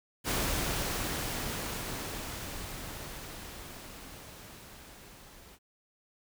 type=noise with level ramp; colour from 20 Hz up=pink; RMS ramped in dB=-30 to -54 dBFS; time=0.24-5.59 s; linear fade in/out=50 ms; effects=none